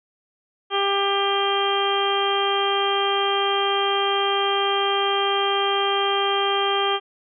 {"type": "harmonic tone", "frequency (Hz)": 397.3, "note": "G4", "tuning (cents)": 23, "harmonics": [1, 2, 3, 4, 5, 6, 7, 8], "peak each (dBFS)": [-24, -25, -25, -33, -35, -34, -34, -25], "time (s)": [0.7, 7], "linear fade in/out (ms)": 50, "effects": []}